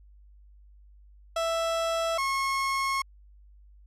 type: tone pair in turn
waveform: 30% pulse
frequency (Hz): 661 / 1087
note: E5 / C#6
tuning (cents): +5 / -34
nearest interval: major sixth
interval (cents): 861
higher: second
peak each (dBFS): -23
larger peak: neither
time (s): 1.36-2.18 / 2.18-3.02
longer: second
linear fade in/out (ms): 5
effects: added 50 Hz sine -51 dBFS peak until 3.86 s + low-pass 9000 Hz 12 dB/octave